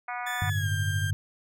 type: harmonic tone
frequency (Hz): 244.2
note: B3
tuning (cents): -19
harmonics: 3 / 4 / 5 / 6 / 7 / 8 / 9 / 10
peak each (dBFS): -35 / -39 / -39 / -39 / -45 / -44 / -41 / -48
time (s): 0.08-0.5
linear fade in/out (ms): 5
type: tone with pitch glide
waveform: 35% pulse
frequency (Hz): 1744 to 1590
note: A6 to G6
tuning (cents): -16 to +24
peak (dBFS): -30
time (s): 0.26-1.11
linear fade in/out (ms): 10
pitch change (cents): -160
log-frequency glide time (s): 0.47-0.69
type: chord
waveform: sine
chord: G suspended second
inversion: none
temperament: equal with one note detuned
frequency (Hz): 97.15 / 110 / 146.83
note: G2 / A2 / D3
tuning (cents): -15 / 0 / 0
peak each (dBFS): -27 / -33 / -33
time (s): 0.42-1.13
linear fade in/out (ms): 0
effects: none